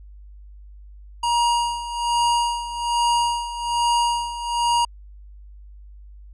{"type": "tone with tremolo", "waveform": "square", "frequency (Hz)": 948, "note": "A#5", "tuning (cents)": 29, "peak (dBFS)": -17, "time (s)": [1.23, 4.85], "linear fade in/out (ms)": 5, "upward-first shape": "sine", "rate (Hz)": 1.2, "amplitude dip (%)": 75, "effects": ["added 50 Hz sine -40 dBFS peak until 6.33 s", "resampled to 24000 Hz"]}